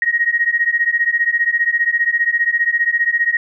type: beating tone pair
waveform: sine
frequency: 1873 / 1888 Hz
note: A#6 / A#6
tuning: +8 / +22 cents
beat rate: 15 Hz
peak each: -17 / -16 dBFS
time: 0.02-3.37 s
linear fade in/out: 2 ms
effects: none